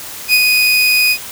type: tone with ADSR envelope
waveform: 30% pulse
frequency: 2489 Hz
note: D#7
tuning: in tune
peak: -4 dBFS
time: 0.28-1.18 s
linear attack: 55 ms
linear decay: 47 ms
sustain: -3 dB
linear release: 68 ms
effects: white hiss -29 dBFS RMS until 1.31 s